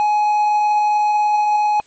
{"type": "tone with hard clipping", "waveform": "triangle", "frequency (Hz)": 840, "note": "G#5", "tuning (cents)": 19, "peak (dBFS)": -14, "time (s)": [0, 1.8], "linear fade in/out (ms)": 0, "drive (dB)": 6, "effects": ["white hiss -53 dBFS RMS until 1.86 s", "MP3 32 kbps"]}